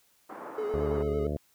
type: band-pass noise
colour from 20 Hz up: white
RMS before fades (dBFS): -42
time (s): 0.29-1.03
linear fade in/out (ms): 10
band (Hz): 220 to 1200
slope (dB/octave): 24
type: tone with vibrato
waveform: triangle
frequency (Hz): 423.2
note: G#4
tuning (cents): +33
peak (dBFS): -27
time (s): 0.58-1.27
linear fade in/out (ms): 2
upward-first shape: square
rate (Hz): 9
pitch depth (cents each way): 33
type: harmonic tone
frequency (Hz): 74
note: D2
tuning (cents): +14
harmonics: 1 / 2 / 3 / 4 / 5 / 6 / 7 / 8 / 9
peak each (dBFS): -33 / -36 / -38 / -39 / -40 / -41 / -41 / -42 / -43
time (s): 0.74-1.37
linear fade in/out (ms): 0
effects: white hiss -66 dBFS RMS until 1.54 s